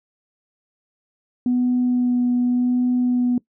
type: tone with vibrato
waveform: sine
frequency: 246.9 Hz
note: B3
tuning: in tune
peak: -15 dBFS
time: 1.46-3.38 s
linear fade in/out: 2 ms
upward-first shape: sine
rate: 0.88 Hz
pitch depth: 11 cents each way
effects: noise-tail reverb RT60 0.1 s tail -21 dB re dry + tanh soft clip ceiling -12 dBFS